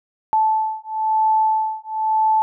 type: beating tone pair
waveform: sine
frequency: 873 / 874 Hz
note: A5 / A5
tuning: -14 / -12 cents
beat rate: 1 Hz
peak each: -19 dBFS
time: 0.33-2.42 s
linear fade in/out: 0 ms
effects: none